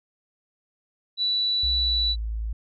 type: tone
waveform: sine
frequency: 3951 Hz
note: B7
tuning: in tune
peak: -21 dBFS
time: 1.17-2.16 s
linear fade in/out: 50 ms
type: tone with pitch glide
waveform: sine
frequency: 61.5 to 54.79 Hz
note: B1 to A1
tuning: -7 to -7 cents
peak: -26 dBFS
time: 1.63-2.53 s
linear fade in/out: 5 ms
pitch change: -200 cents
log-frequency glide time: 1.77-2.19 s
effects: none